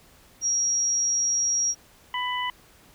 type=tone; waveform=sine; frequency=5660 Hz; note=F8; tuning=22 cents sharp; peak=-21 dBFS; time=0.41-1.75 s; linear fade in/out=50 ms
type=harmonic tone; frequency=995 Hz; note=B5; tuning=13 cents sharp; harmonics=1 / 2 / 3; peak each=-28 / -31 / -32 dBFS; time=2.14-2.5 s; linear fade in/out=2 ms
effects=pink hiss -55 dBFS RMS until 2.94 s